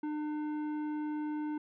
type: tone with tanh clipping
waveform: sine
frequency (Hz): 301.6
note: D4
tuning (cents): +46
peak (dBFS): -35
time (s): 0.03-1.58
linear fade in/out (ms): 5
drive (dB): 11
effects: none